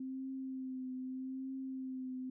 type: tone with vibrato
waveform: sine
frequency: 260.9 Hz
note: C4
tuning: 5 cents flat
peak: -39 dBFS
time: 0-2.3 s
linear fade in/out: 5 ms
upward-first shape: triangle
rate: 0.81 Hz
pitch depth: 33 cents each way
effects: none